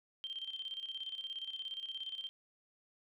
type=tone with tremolo; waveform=sine; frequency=3149 Hz; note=G7; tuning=7 cents sharp; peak=-38 dBFS; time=0.24-2.29 s; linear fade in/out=0 ms; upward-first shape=square; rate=17 Hz; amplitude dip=65%; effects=none